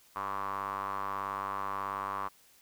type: tone with band-pass filter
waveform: square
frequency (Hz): 49.21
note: G1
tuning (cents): +7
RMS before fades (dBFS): -36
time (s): 0.15-2.29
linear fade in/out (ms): 20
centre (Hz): 1100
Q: 7
effects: white hiss -62 dBFS RMS until 2.61 s